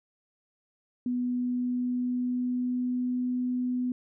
sine tone with pitch glide, 246.9 to 249.5 Hz, B3 to B3, 0 to +18 cents, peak -26 dBFS, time 1.06-3.92 s, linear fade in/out 2 ms, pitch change +18 cents, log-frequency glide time 1.2-3.22 s, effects none

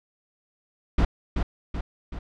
brown noise with echo, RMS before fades -19 dBFS, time 0.98-1.05 s, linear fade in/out 5 ms, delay 380 ms, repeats 3, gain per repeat -5 dB, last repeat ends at 2.19 s, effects low-pass 4000 Hz 12 dB/octave

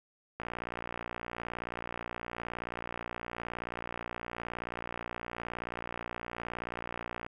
click train, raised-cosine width 0.5 ms, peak -22 dBFS, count 406, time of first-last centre 0.4-7.264 s, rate 59 Hz, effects 10-bit

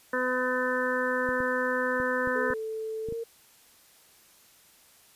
harmonic tone, 253 Hz, B3, 42 cents sharp, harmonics 1 / 2 / 4 / 5 / 6 / 7, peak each -34 / -29 / -34 / -37 / -32 / -32 dBFS, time 0.13-2.54 s, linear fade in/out 5 ms
clicks, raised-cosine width 3 ms, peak -26 dBFS, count 7, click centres 1.29 / 1.404 / 2.001 / 2.274 / 2.504 / 3.087 / 3.124 s
sine tone with pitch glide, 440 to 459.5 Hz, A4 to A#4, 0 to -25 cents, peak -31 dBFS, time 2.35-3.24 s, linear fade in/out 10 ms, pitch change +75 cents, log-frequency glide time 3.05-3.11 s
effects white hiss -58 dBFS RMS until 5.15 s + resampled to 32000 Hz

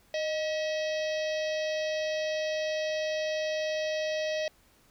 harmonic tone with a mistuned harmonic, 642 Hz, E5, 46 cents flat, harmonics 1 / 3 / 4 / 5 / 6 / 7 / 8 / 9, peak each -29 / -39 / -41 / -43 / -45 / -46 / -47 / -48 dBFS, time 0.14-4.48 s, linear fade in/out 2 ms, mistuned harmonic 1, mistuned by -63 cents, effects pink hiss -63 dBFS RMS until 4.9 s

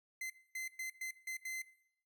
45% pulse tone bursts at uneven times, 2062 Hz, C7, 26 cents flat, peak -39 dBFS, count 6, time 0.21-0.3 / 0.55-0.68 / 0.79-0.9 / 1.01-1.11 / 1.27-1.37 / 1.45-1.62 s, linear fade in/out 5 ms, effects noise-tail reverb RT60 0.7 s tail -18 dB re dry

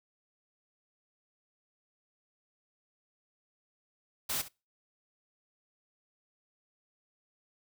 white noise with echo, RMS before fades -33 dBFS, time 4.29-4.42 s, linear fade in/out 10 ms, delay 66 ms, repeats 1, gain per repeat -15 dB, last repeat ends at 4.486 s, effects noise-tail reverb RT60 0.3 s tail -25 dB re dry

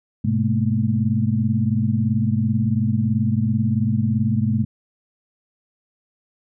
sine tone cluster, 104.2 / 127.1 / 214.4 / 232.5 Hz, G#2 / C3 / A3 / A#3, +6 / -50 / -45 / -4 cents, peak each -22 / -22 / -21 / -26 dBFS, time 0.24-4.65 s, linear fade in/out 10 ms, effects none

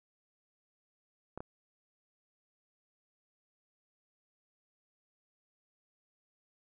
clicks, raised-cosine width 1 ms, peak -27 dBFS, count 2, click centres 1.376 / 1.405 s, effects none

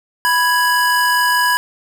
square tone pair together, 987.8 / 1661.2 Hz, B5 / G#6, 0 / 0 cents, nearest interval major sixth, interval 900 cents, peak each -16 dBFS, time 0.25-1.57 s, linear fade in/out 0 ms, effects none

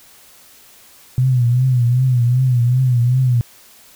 sine tone with vibrato, 124.7 Hz, B2, 17 cents sharp, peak -11 dBFS, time 1.18-3.41 s, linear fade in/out 0 ms, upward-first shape triangle, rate 2.6 Hz, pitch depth 100 cents each way, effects white hiss -46 dBFS RMS until 3.95 s

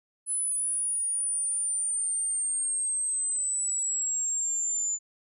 sine linear sweep, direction down, 10080 to 7040 Hz, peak -26 dBFS, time 0.26-4.99 s, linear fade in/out 50 ms, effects none

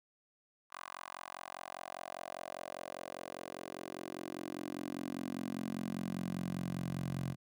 10% pulse tone with high-pass filter sweep, 45 Hz, F#1, 47 cents flat, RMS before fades -42 dBFS, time 0.7-7.36 s, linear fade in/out 50 ms, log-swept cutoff 1100 to 130 Hz, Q 2.9, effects none

